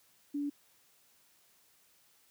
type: tone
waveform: sine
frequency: 287.6 Hz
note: D4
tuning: 36 cents flat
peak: -32 dBFS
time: 0.34-0.5 s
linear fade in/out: 10 ms
effects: white hiss -67 dBFS RMS until 2.3 s + high-pass 60 Hz 12 dB/octave